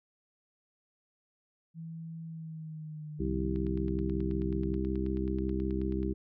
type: tone with pitch glide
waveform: sine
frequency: 163.4 to 150.71 Hz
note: E3 to D3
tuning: -15 to +45 cents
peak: -39 dBFS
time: 1.74-4.79 s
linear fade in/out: 50 ms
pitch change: -140 cents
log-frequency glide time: 2.25-3.17 s
type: harmonic tone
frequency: 65.41 Hz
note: C2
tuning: in tune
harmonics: 1 / 2 / 3 / 4 / 5 / 6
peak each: -34 / -42 / -35 / -43 / -35 / -37 dBFS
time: 3.19-6.14 s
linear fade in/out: 20 ms
type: click train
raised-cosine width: 0.3 ms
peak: -37 dBFS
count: 24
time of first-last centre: 3.56-6.03 s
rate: 9.31 Hz
effects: none